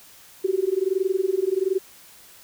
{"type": "tone with amplitude modulation", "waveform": "sine", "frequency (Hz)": 380, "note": "F#4", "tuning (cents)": 46, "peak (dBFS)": -16, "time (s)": [0.44, 1.79], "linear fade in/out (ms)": 10, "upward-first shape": "sine", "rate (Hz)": 21.3, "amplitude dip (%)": 95, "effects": ["white hiss -49 dBFS RMS until 2.43 s"]}